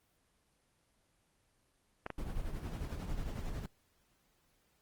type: clicks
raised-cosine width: 0.5 ms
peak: -23 dBFS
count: 2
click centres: 2.064 / 2.103 s
type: noise with tremolo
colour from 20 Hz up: brown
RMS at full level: -37 dBFS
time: 2.18-3.66 s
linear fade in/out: 2 ms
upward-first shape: sine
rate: 11 Hz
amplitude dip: 50%
effects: pink hiss -74 dBFS RMS until 4.81 s + Opus 24 kbps